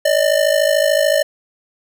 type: ring-modulated tone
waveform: square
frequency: 600 Hz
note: D5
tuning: 37 cents sharp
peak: -10 dBFS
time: 0.05-1.23 s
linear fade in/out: 5 ms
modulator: 26.8 Hz
effects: none